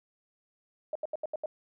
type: tone bursts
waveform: sine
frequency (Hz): 616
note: D#5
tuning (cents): -17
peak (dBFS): -30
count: 6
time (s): 0.93-1.459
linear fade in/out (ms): 2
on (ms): 24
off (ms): 77
effects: none